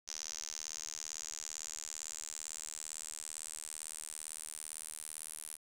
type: tone with band-pass filter sweep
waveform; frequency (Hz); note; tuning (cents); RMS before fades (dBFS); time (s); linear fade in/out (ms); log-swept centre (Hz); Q
sawtooth; 77.78; D#2; 0; -45; 0.07-5.57; 20; 6000 to 10000; 5.6
effects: none